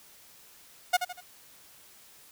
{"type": "tone with echo", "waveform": "sawtooth", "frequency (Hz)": 722, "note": "F#5", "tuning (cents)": -43, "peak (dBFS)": -16, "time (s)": [0.93, 0.97], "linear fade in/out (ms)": 10, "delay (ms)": 80, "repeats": 3, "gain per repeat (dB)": -8, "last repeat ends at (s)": 1.21, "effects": ["white hiss -55 dBFS RMS until 2.31 s"]}